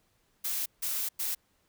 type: noise bursts at uneven times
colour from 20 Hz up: blue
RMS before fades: -32 dBFS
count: 3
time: 0.44-0.66 / 0.82-1.09 / 1.19-1.35 s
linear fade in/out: 10 ms
effects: pink hiss -71 dBFS RMS until 1.68 s